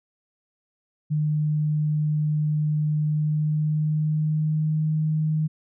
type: tone with pitch glide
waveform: sine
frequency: 151.7 to 155.34 Hz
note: D#3 to D#3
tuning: -44 to -2 cents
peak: -20 dBFS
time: 1.1-5.48 s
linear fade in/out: 20 ms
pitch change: +42 cents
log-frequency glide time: 3.03-4.9 s
effects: none